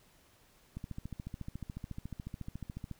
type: click train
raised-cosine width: 5 ms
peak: -28 dBFS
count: 31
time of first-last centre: 0.77-2.913 s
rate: 14 Hz
effects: pink hiss -65 dBFS RMS until 2.99 s